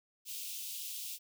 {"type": "high-pass noise", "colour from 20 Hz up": "white", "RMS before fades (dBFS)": -42, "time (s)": [0.25, 1.19], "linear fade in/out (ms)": 50, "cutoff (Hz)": 2600, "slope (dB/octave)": 48, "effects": []}